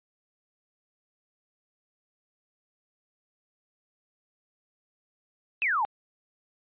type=exponential sweep; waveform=sine; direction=down; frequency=2687 to 784 Hz; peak=-23 dBFS; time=5.62-5.85 s; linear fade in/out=0 ms; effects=resampled to 8000 Hz